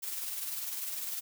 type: noise with tremolo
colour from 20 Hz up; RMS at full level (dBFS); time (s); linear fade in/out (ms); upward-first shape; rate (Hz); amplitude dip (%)
blue; -35; 0.02-1.21; 20; triangle; 20; 50
effects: none